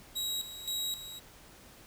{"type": "tone with tremolo", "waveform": "sawtooth", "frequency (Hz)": 3838, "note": "A#7", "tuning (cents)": 50, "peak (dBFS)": -29, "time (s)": [0.15, 1.2], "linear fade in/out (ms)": 20, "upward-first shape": "square", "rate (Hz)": 1.9, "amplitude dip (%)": 70, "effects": ["pink hiss -55 dBFS RMS until 1.86 s"]}